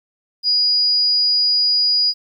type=tone; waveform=sine; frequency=4900 Hz; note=D#8; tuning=27 cents flat; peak=-13 dBFS; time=0.43-2.14 s; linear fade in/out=50 ms; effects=9-bit